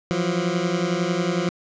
20% pulse beating tone pair, 170 / 181 Hz, F3 / F#3, -46 / -38 cents, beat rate 11 Hz, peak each -19 dBFS, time 0.11-1.49 s, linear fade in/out 0 ms, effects resampled to 16000 Hz + 9-bit

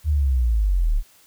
sine linear sweep, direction down, 78.3 to 32.7 Hz, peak -16 dBFS, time 0.04-1.03 s, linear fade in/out 50 ms, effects white hiss -54 dBFS RMS until 1.26 s

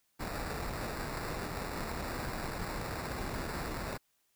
pink noise with sample-and-hold, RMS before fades -38 dBFS, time 0.19-3.98 s, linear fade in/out 20 ms, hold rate 3150 Hz, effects white hiss -75 dBFS RMS until 4.35 s

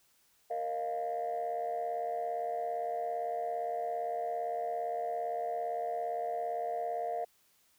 sine chord, Bb suspended fourth, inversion none, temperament just, 466.2 / 621.6 / 699.2 Hz, Bb4 / Eb5 / F5, 0 / -2 / +2 cents, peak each -38 / -38 / -33 dBFS, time 0.5-7.25 s, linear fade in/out 10 ms, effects tanh soft clip ceiling -27 dBFS + white hiss -69 dBFS RMS until 7.78 s

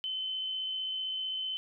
sine tone with amplitude modulation, 3056 Hz, G7, 45 cents flat, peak -31 dBFS, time 0.04-1.57 s, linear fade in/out 0 ms, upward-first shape sine, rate 55.6 Hz, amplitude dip 25%, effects none

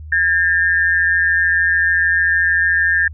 sine tone pair together, 1624.5 / 1798 Hz, G#6 / A6, -39 / +37 cents, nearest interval major second, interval 176 cents, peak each -15 dBFS, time 0.12-3.08 s, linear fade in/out 5 ms, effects added 77 Hz sine -30 dBFS peak until 3.13 s

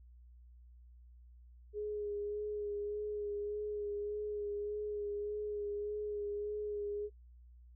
sine tone with vibrato, 415.3 Hz, G#4, in tune, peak -36 dBFS, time 1.73-7.1 s, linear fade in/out 50 ms, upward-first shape sine, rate 1.7 Hz, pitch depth 22 cents each way, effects noise-tail reverb RT60 0.1 s tail -25 dB re dry + added 60 Hz sine -55 dBFS peak until 7.75 s

